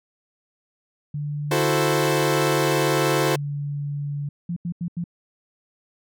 sine tone with pitch glide, 146.83 to 143.89 Hz, D3 to D3, 0 to -35 cents, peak -25 dBFS, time 1.14-4.29 s, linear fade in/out 5 ms, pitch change -35 cents, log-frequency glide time 1.92-3.18 s
sawtooth chord, F# half-diminished seventh, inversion third, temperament equal, 329.6 / 370 / 440 / 523.3 Hz, E4 / F#4 / A4 / C5, 0 / 0 / 0 / 0 cents, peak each -21 dBFS, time 1.51-3.36 s, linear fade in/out 5 ms
sine tone bursts, 172.2 Hz, F3, 24 cents flat, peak -24 dBFS, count 4, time 4.49-5.041 s, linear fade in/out 5 ms, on 74 ms, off 85 ms
effects none

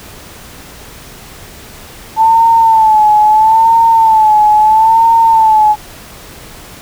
sine tone with vibrato, 880 Hz, A5, in tune, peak -4 dBFS, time 2.16-5.76 s, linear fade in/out 50 ms, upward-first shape sine, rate 0.76 Hz, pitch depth 67 cents each way, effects pink hiss -33 dBFS RMS until 6.81 s

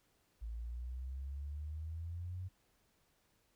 sine exponential sweep, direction up, 54.8 to 93.6 Hz, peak -40 dBFS, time 0.41-2.49 s, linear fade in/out 20 ms, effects pink hiss -75 dBFS RMS until 3.55 s

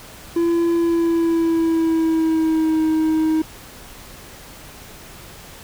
triangle tone with pitch glide, 338.5 to 315.8 Hz, E4 to D#4, +46 to +26 cents, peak -13 dBFS, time 0.36-3.42 s, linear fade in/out 5 ms, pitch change -120 cents, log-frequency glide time 0.73-2.82 s, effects pink hiss -40 dBFS RMS until 5.63 s

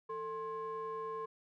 triangle ring-modulated tone, 306.9 Hz, D#4, 24 cents flat, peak -33 dBFS, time 0.09-1.26 s, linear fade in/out 10 ms, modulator 752 Hz, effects none

